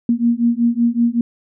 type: beating tone pair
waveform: sine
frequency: 233.1 / 238.4 Hz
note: A#3 / A#3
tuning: 0 / +39 cents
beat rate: 5.3 Hz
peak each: -16 dBFS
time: 0.09-1.21 s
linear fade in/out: 2 ms
effects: none